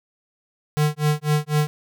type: tone with tremolo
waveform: square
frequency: 150.4 Hz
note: D3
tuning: 42 cents sharp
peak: -16 dBFS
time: 0.77-1.67 s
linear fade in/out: 0 ms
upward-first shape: sine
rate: 4 Hz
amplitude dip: 100%
effects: none